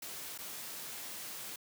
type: noise with dropouts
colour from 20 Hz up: white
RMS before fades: -44 dBFS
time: 0.02-1.56 s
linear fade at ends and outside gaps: 5 ms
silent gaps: 0.378-0.386 s
effects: high-pass 100 Hz 12 dB/octave